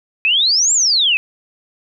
sine exponential two-way sweep, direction up then down, 2489 to 7610 to 2489 Hz, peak -11 dBFS, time 0.25-1.17 s, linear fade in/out 0 ms, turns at 0.73 s, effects none

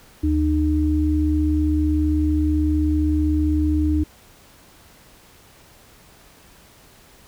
sine tone pair together, 76.3 / 305.2 Hz, D#2 / D#4, -33 / -33 cents, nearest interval 2 octaves, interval 2400 cents, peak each -19 dBFS, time 0.23-4.04 s, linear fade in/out 10 ms, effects pink hiss -50 dBFS RMS until 7.27 s

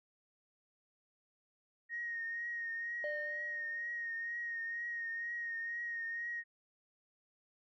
sine tone with vibrato, 1864.7 Hz, A#6, in tune, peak -37 dBFS, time 1.89-6.44 s, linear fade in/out 50 ms, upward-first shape triangle, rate 2.1 Hz, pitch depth 34 cents each way
sine tone with exponential decay, 595 Hz, D5, 22 cents sharp, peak -35 dBFS, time 3.04-4.06 s, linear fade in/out 1 ms, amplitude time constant 220 ms
effects tanh soft clip ceiling -29 dBFS

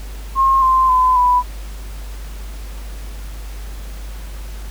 sine tone with pitch steps, 1072 / 1043.9 / 1016.5 / 989.9 Hz, C6 / C6 / B5 / B5, +42 / -4 / +50 / +4 cents, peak -10 dBFS, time 0.35-1.43 s, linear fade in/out 50 ms, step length 270 ms, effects added 50 Hz sine -27 dBFS peak until 4.7 s + pink hiss -40 dBFS RMS until 4.7 s

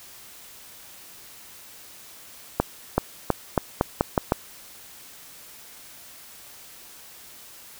accelerating click train, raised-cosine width 1 ms, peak -4 dBFS, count 8, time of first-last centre 2.6-4.321 s, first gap 380 ms, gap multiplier 0.85, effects white hiss -46 dBFS RMS until 7.79 s

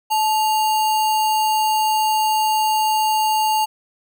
sine tone with sample-and-hold, 867 Hz, A5, 26 cents flat, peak -15 dBFS, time 0.1-3.66 s, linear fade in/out 20 ms, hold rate 3675 Hz, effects none

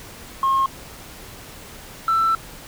sine tone pair in turn, 1075 / 1331.5 Hz, C6 / E6, +47 / +17 cents, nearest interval major third, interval 370 cents, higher second, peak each -14 dBFS, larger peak neither, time 0.43-0.66 / 2.08-2.35 s, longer second, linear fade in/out 2 ms, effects tanh soft clip ceiling -13 dBFS + pink hiss -40 dBFS RMS until 2.67 s

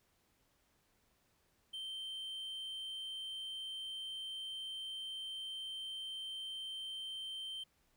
triangle tone, 3121 Hz, G7, 8 cents flat, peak -40 dBFS, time 1.73-7.64 s, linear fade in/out 10 ms, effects pink hiss -75 dBFS RMS until 7.96 s

